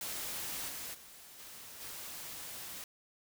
white noise with level steps, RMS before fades -40 / -43 / -54 / -50 / -45 dBFS, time 0.01-2.84 s, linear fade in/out 2 ms, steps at 0.68 / 0.93 / 1.38 / 1.8 s, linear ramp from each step 20 ms, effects none

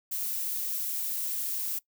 violet noise, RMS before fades -32 dBFS, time 0.11-1.79 s, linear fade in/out 10 ms, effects noise-tail reverb RT60 0.1 s tail -20 dB re dry

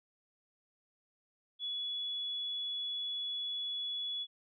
sine tone, 3398 Hz, G#7, 39 cents sharp, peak -35 dBFS, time 1.59-4.27 s, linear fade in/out 50 ms, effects none

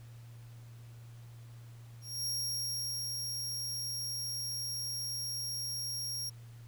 sawtooth tone with ADSR envelope, 5588 Hz, F8, in tune, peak -30 dBFS, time 2.01-6.3 s, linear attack 250 ms, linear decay 820 ms, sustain -3 dB, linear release 13 ms, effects added 117 Hz sine -48 dBFS peak until 6.67 s + pink hiss -63 dBFS RMS until 6.67 s

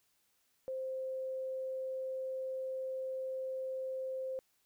sine tone, 523.3 Hz, C5, in tune, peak -36 dBFS, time 0.68-4.39 s, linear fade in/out 0 ms, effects white hiss -75 dBFS RMS until 4.65 s

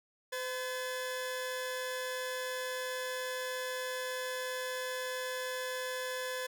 sawtooth tone pair together, 510.2 / 1715 Hz, C5 / A6, -44 / -45 cents, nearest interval octave + major sixth, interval 2099 cents, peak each -33 / -37 dBFS, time 0.32-6.47 s, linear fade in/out 10 ms, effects none

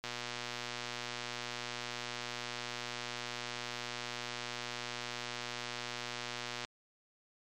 click train, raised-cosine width 0.2 ms, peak -21 dBFS, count 794, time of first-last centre 0.04-6.648 s, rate 120 Hz, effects MP3 96 kbps

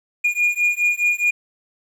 triangle beating tone pair, 2430 / 2434.8 Hz, D#7 / D#7, -42 / -38 cents, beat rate 4.8 Hz, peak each -18 dBFS, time 0.24-1.31 s, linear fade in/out 10 ms, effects 9-bit

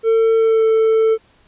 triangle tone with pitch glide, 449.7 to 443.8 Hz, A4 to A4, +38 to +15 cents, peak -9 dBFS, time 0.03-1.18 s, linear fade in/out 50 ms, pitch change -23 cents, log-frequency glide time 0.38-0.65 s, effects pink hiss -54 dBFS RMS until 1.47 s + resampled to 8000 Hz

